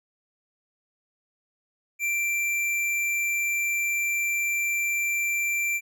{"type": "tone with tanh clipping", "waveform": "sine", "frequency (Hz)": 2354, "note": "D7", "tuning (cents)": 3, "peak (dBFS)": -25, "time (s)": [1.99, 5.81], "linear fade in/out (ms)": 50, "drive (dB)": 17, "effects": []}